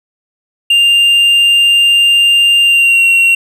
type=tone with pitch glide; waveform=triangle; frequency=2796 to 2742 Hz; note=F7 to F7; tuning=+1 to -32 cents; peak=-4 dBFS; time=0.7-3.35 s; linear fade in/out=5 ms; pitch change=-33 cents; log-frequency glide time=2.63-3.05 s; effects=none